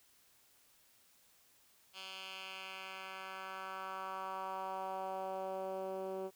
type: tone with band-pass filter sweep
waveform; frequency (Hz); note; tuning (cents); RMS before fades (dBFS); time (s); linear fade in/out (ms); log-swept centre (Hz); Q
10% pulse; 190; F#3; +46; -43; 1.93-6.31; 50; 3500 to 410; 2
effects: white hiss -68 dBFS RMS until 6.35 s